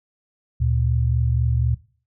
sine tone pair together, 73.99 / 118 Hz, D2 / A#2, +13 / +22 cents, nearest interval minor sixth, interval 809 cents, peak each -20 dBFS, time 0.6-1.75 s, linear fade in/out 10 ms, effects noise-tail reverb RT60 0.4 s tail -18 dB re dry

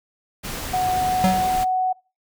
pink noise, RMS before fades -30 dBFS, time 0.43-1.65 s, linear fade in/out 20 ms
sine tone with pitch glide, 737 to 743.4 Hz, F#5 to F#5, -7 to +8 cents, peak -18 dBFS, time 0.73-1.93 s, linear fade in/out 10 ms, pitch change +15 cents, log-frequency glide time 0.92-1.54 s
square tone with exponential decay, 188 Hz, F#3, 28 cents sharp, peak -14 dBFS, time 1.24-1.62 s, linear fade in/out 0 ms, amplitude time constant 82 ms
effects noise-tail reverb RT60 0.3 s tail -22 dB re dry

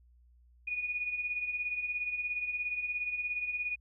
sine beating tone pair, 2445 / 2462 Hz, D#7 / D#7, -31 / -19 cents, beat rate 17 Hz, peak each -40 / -33 dBFS, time 0.67-3.76 s, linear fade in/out 10 ms, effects added 60 Hz sine -59 dBFS peak until 3.8 s

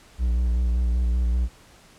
triangle tone with vibrato, 60.1 Hz, B1, 46 cents flat, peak -17 dBFS, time 0.18-1.49 s, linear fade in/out 50 ms, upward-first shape square, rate 5.2 Hz, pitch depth 36 cents each way, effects pink hiss -52 dBFS RMS until 1.98 s + low-pass 10000 Hz 12 dB/octave

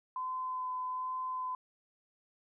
sine tone with vibrato, 1019 Hz, C6, 46 cents flat, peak -34 dBFS, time 0.16-1.55 s, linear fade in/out 2 ms, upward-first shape sine, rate 1.2 Hz, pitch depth 11 cents each way, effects none

